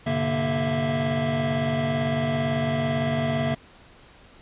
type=tone cluster; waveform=square; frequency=99.3 / 126.8 / 144.7 / 235.2 / 660 Hz; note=G2 / B2 / D3 / A#3 / E5; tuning=+23 / +46 / -25 / +16 / +2 cents; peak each=-36 / -35 / -28 / -28 / -28 dBFS; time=0.06-3.55 s; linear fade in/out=10 ms; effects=pink hiss -51 dBFS RMS until 4.41 s + resampled to 8000 Hz